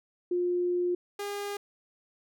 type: tone pair in turn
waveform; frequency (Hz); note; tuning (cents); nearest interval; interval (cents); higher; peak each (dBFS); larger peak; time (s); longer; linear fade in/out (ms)
sine / sawtooth; 354.8 / 406.1; F4 / G#4; +27 / -39; major second; 234; second; -25 / -29; first; 0.31-0.95 / 1.19-1.57; first; 5
effects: none